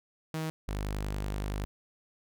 sawtooth tone pair in turn, 158.6 / 50.58 Hz, D#3 / G#1, +33 / -45 cents, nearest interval octave + minor sixth, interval 1978 cents, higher first, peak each -28 dBFS, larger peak neither, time 0.34-0.5 / 0.68-1.65 s, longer second, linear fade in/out 0 ms, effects none

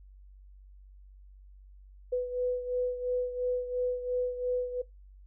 sine beating tone pair, 496.8 / 499.7 Hz, B4 / B4, +10 / +20 cents, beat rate 2.9 Hz, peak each -29 / -35 dBFS, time 2.12-4.82 s, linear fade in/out 10 ms, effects noise-tail reverb RT60 0.2 s tail -21 dB re dry + added 48 Hz sine -50 dBFS peak until 5.26 s

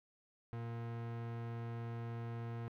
40% pulse tone, 116.54 Hz, A#2, in tune, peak -40 dBFS, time 0.53-2.68 s, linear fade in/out 0 ms, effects low-pass 2000 Hz 12 dB/octave + 12-bit

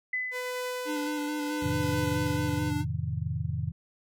sine tone with exponential decay, 2010 Hz, B6, 30 cents sharp, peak -26 dBFS, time 0.13-1.15 s, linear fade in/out 5 ms, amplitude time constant 220 ms
sawtooth tone with tremolo, 500 Hz, B4, 21 cents sharp, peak -27 dBFS, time 0.31-2.73 s, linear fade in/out 50 ms, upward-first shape triangle, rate 0.74 Hz, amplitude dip 65%
square tone with vibrato, 297.2 Hz, D4, 21 cents sharp, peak -31 dBFS, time 0.85-2.85 s, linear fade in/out 50 ms, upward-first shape square, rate 4.6 Hz, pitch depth 19 cents each way
sine chord, F dominant seventh, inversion none, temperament just, 87.31 / 109.13 / 130.96 / 157.15 Hz, F2 / A2 / C3 / Eb3, 0 / -14 / +2 / +18 cents, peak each -34 dBFS, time 1.62-3.72 s, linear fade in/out 10 ms
effects none

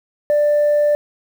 sine tone, 590 Hz, D5, 8 cents sharp, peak -10 dBFS, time 0.3-0.95 s, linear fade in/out 0 ms, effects tanh soft clip ceiling -10 dBFS + 7-bit

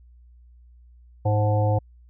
harmonic tone with a mistuned harmonic, 105.2 Hz, G#2, 23 cents sharp, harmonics 1 / 3 / 5 / 7 / 8, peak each -19 / -33 / -26 / -29 / -33 dBFS, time 1.25-1.79 s, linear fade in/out 10 ms, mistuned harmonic 8, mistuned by +64 cents, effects added 60 Hz sine -48 dBFS peak until 2.09 s

